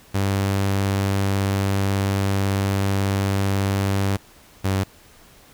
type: tone pair in turn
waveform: sawtooth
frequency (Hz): 98.2 / 96.29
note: G2 / G2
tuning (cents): +4 / -30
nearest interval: unison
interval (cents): 34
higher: first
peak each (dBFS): -15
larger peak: neither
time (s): 0.14-4.17 / 4.64-4.84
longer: first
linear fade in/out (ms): 10
effects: pink hiss -50 dBFS RMS until 5.53 s